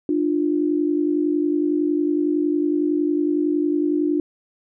sine tone pair together, 299.1 / 350 Hz, D4 / F4, +32 / +4 cents, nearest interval minor third, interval 272 cents, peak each -19 / -22 dBFS, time 0.09-4.2 s, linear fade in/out 2 ms, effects none

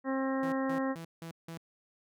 harmonic tone, 266.6 Hz, C4, 33 cents sharp, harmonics 1 / 2 / 3 / 4 / 5 / 6 / 7, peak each -31 / -35 / -41 / -40 / -45 / -47 / -43 dBFS, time 0.04-0.96 s, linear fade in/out 50 ms
sawtooth tone bursts, 165.3 Hz, E3, 5 cents sharp, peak -37 dBFS, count 5, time 0.43-1.575 s, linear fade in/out 2 ms, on 93 ms, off 170 ms
effects none

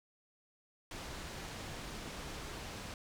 pink low-pass noise, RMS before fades -45 dBFS, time 0.91-2.94 s, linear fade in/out 2 ms, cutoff 7200 Hz, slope 12 dB/octave, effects none

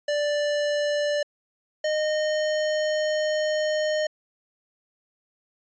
square tone pair in turn, 587.3 / 614 Hz, D5 / D#5, 0 / -23 cents, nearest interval minor second, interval 77 cents, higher second, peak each -23 / -23 dBFS, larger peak neither, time 0.08-1.23 / 1.84-4.07 s, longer second, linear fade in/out 5 ms, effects resampled to 16000 Hz

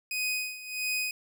sawtooth tone with tremolo, 2500 Hz, D#7, 8 cents sharp, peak -24 dBFS, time 0.11-1.11 s, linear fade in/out 2 ms, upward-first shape sine, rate 1.5 Hz, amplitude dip 80%, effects none

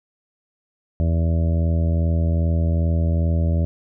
harmonic tone, 82.5 Hz, E2, 2 cents sharp, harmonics 1 / 2 / 3 / 4 / 5 / 6 / 7 / 8, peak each -17 / -24 / -31 / -35 / -39 / -41 / -33 / -39 dBFS, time 1-3.65 s, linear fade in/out 0 ms, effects none

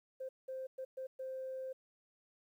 sine tone bursts at uneven times, 523.3 Hz, C5, in tune, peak -39 dBFS, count 5, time 0.2-0.29 / 0.48-0.67 / 0.78-0.85 / 0.97-1.07 / 1.19-1.73 s, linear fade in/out 10 ms, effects tanh soft clip ceiling -35 dBFS + 12-bit

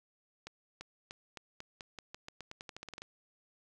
accelerating click train, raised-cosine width 0.2 ms, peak -27 dBFS, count 19, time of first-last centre 0.47-3.02 s, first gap 340 ms, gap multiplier 0.88, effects none

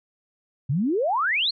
sine exponential sweep, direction up, 123.47 to 4435 Hz, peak -20 dBFS, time 0.69-1.51 s, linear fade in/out 10 ms, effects none

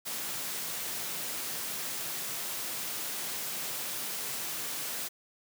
white high-pass noise, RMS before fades -36 dBFS, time 0.05-5.09 s, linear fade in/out 20 ms, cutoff 110 Hz, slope 48 dB/octave, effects none

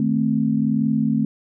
sine chord, A diminished, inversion second, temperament equal, 155.56 / 220 / 261.6 Hz, Eb3 / A3 / C4, 0 / 0 / 0 cents, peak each -24 / -19 / -22 dBFS, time 0-1.25 s, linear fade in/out 2 ms, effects none

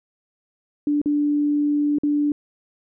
sine tone with dropouts, 293 Hz, D4, 4 cents flat, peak -17 dBFS, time 0.87-2.32 s, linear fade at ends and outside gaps 2 ms, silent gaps 1.016-1.058 / 1.985-2.034 s, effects none

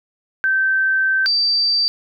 sine tone pair in turn, 1551 / 4658 Hz, G6 / D8, -19 / -15 cents, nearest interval octave + perfect fifth, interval 1904 cents, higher second, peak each -14 dBFS, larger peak neither, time 0.44-1.26 / 1.26-1.88 s, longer first, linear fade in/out 0 ms, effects none

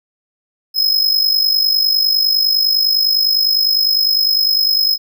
square tone with amplitude modulation, 5120 Hz, D#8, 49 cents sharp, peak -9 dBFS, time 0.74-4.98 s, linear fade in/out 50 ms, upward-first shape sine, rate 49.9 Hz, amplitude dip 65%, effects none

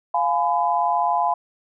sine chord, F diminished, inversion none, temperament just, 698.5 / 838.1 / 1005.8 Hz, F5 / Ab5 / Cb6, 0 / +16 / +31 cents, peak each -22 dBFS, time 0.14-1.34 s, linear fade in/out 5 ms, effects none

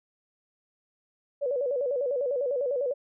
sine tone with vibrato, 530 Hz, C5, 22 cents sharp, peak -25 dBFS, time 1.41-2.94 s, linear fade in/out 20 ms, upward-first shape square, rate 10 Hz, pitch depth 120 cents each way, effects none

